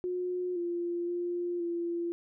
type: tone with pitch steps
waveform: sine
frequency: 360.9 / 346.2 / 350.2 / 342.3 Hz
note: F#4 / F4 / F4 / F4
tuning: -43 / -15 / +5 / -35 cents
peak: -30 dBFS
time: 0.04-2.12 s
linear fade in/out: 0 ms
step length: 520 ms
effects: none